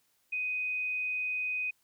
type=tone; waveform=sine; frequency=2500 Hz; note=D#7; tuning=8 cents sharp; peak=-30 dBFS; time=0.32-1.71 s; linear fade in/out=10 ms; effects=white hiss -72 dBFS RMS until 1.83 s